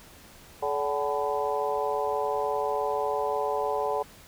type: harmonic tone with a mistuned harmonic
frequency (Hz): 143.3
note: D3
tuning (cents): -42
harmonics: 3 / 4 / 5 / 6 / 7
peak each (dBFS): -30 / -31 / -32 / -33 / -33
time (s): 0.62-4.03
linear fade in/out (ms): 10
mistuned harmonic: 5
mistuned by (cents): +88
effects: pink hiss -51 dBFS RMS until 4.27 s